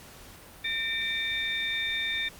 sine tone cluster, 1815 / 2325 / 3620 Hz, A#6 / D7 / A7, -47 / -18 / +48 cents, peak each -33 / -32 / -31 dBFS, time 0.64-2.29 s, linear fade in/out 10 ms, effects pink hiss -49 dBFS RMS until 2.39 s + Opus 48 kbps

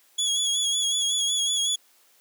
25% pulse tone with vibrato, 3360 Hz, G#7, 19 cents sharp, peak -18 dBFS, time 0.18-1.76 s, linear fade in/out 10 ms, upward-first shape sine, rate 5.4 Hz, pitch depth 41 cents each way, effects white hiss -60 dBFS RMS until 2.2 s + high-pass 300 Hz 12 dB/octave

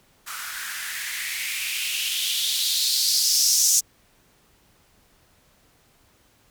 violet noise with band-pass filter sweep, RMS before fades -24 dBFS, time 0.26-3.81 s, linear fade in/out 20 ms, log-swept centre 1300 to 6300 Hz, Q 4, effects pink hiss -60 dBFS RMS until 6.5 s

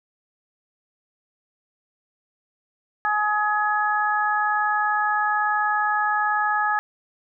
harmonic tone, 421.1 Hz, G#4, 24 cents sharp, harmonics 2 / 3 / 4, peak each -23 / -24 / -24 dBFS, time 3.05-6.79 s, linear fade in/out 0 ms, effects none

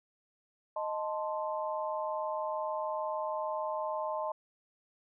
sine chord, A diminished, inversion second, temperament equal, 622.3 / 880 / 1046.5 Hz, Eb5 / A5 / C6, 0 / 0 / 0 cents, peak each -35 / -37 / -38 dBFS, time 0.76-4.32 s, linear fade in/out 5 ms, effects none

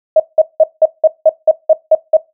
sine tone bursts, 631 Hz, D#5, 24 cents sharp, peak -3 dBFS, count 10, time 0.16-2.17 s, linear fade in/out 5 ms, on 39 ms, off 180 ms, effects noise-tail reverb RT60 0.2 s tail -17 dB re dry

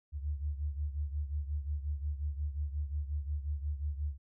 sine beating tone pair, 72.1 / 77.7 Hz, D2 / D#2, -31 / -2 cents, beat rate 5.6 Hz, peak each -34 / -39 dBFS, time 0.12-4.18 s, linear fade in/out 50 ms, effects none

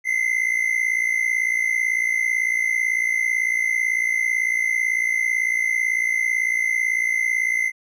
triangle tone pair together, 2035 / 2093 Hz, C7 / C7, -49 / 0 cents, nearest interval unison, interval 49 cents, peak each -20 dBFS, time 0.04-7.72 s, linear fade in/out 50 ms, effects none

